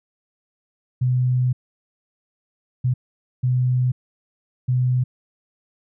sine tone bursts at uneven times, 126.1 Hz, B2, 36 cents sharp, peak -16 dBFS, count 4, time 1.01-1.53 / 2.84-2.94 / 3.43-3.92 / 4.68-5.04 s, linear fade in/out 10 ms, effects none

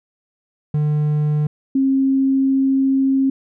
triangle / sine tone pair in turn, 150 / 268.6 Hz, D3 / C4, +37 / +46 cents, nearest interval minor seventh, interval 1009 cents, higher second, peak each -13 dBFS, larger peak neither, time 0.74-1.47 / 1.75-3.3 s, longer second, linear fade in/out 5 ms, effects none

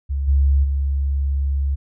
sine tone with level steps, 69.3 Hz, C#2, in tune, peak -19 / -12 / -17 dBFS, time 0.09-1.76 s, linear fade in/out 20 ms, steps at 0.27 / 0.63 s, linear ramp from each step 20 ms, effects none

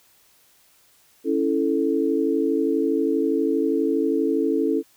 sine chord, A major, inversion first, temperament equal, 277.2 / 329.6 / 440 Hz, C#4 / E4 / A4, 0 / 0 / 0 cents, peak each -23 dBFS, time 1.24-4.83 s, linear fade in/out 50 ms, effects white hiss -58 dBFS RMS until 4.96 s

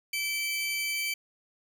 sawtooth tone pair together, 2314 / 3089 Hz, D7 / G7, -26 / -26 cents, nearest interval perfect fourth, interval 500 cents, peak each -26 / -35 dBFS, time 0.13-1.14 s, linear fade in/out 5 ms, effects none

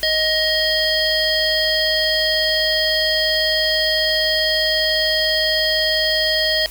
harmonic tone with a mistuned harmonic, 626 Hz, D#5, 10 cents sharp, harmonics 1 / 3 / 5 / 7 / 8, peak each -22 / -22 / -22 / -22 / -22 dBFS, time 0.03-6.66 s, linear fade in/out 0 ms, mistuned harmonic 5, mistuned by +52 cents, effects added 50 Hz sine -37 dBFS peak until 6.7 s + white hiss -37 dBFS RMS until 6.7 s

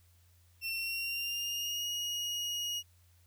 30% pulse tone with pitch glide, 2705 to 2882 Hz, E7 to F#7, +44 to -46 cents, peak -31 dBFS, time 0.61-2.83 s, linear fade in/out 50 ms, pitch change +110 cents, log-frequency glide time 0.71-1.88 s, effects added 87 Hz sine -62 dBFS peak until 3.26 s + white hiss -70 dBFS RMS until 3.26 s

